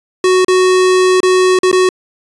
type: tone with dropouts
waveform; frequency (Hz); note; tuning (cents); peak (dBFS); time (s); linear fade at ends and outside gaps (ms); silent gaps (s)
square; 370; F#4; 0; -8; 0.24-1.89; 2; 0.447-0.482 / 1.204-1.231 / 1.589-1.632 / 1.715-1.728
effects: resampled to 22050 Hz